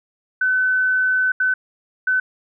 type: tone bursts at uneven times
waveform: sine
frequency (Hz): 1513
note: F#6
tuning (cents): +38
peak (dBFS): -15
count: 3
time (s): 0.41-1.32 / 1.4-1.54 / 2.07-2.2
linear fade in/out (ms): 5
effects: none